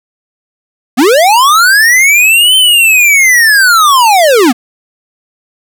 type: linear two-way sweep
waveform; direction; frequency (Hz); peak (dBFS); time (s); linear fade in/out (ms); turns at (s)
square; up then down; 220 to 3104 to 220; -4; 0.97-4.53; 20; 2.56
effects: none